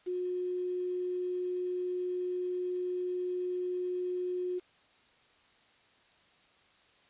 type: tone with quantisation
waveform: sine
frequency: 361.4 Hz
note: F#4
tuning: 41 cents flat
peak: -31 dBFS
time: 0.06-4.6 s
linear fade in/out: 20 ms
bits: 9
effects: white hiss -64 dBFS RMS until 7.09 s + resampled to 8000 Hz